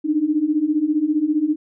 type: beating tone pair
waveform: sine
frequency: 293.7 / 308.7 Hz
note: D4 / D#4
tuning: 0 / -14 cents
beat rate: 15 Hz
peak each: -21 / -18 dBFS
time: 0.04-1.56 s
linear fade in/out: 20 ms
effects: none